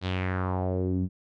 sawtooth tone with low-pass filter sweep, 92.5 Hz, F#2, in tune, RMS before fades -28 dBFS, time 0.01-1.09 s, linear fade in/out 50 ms, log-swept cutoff 4100 to 200 Hz, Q 3.1, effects none

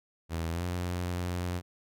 sawtooth tone with pitch glide, 82.41 to 88.84 Hz, E2 to F2, 0 to +30 cents, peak -27 dBFS, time 0.29-1.62 s, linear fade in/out 50 ms, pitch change +130 cents, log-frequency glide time 0.5-0.64 s, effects none

